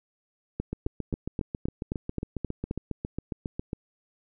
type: two click trains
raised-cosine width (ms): 3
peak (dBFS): -18 / -16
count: 23 / 9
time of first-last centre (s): 0.73-3.731 / 0.6-2.711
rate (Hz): 7.33 / 3.79
effects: none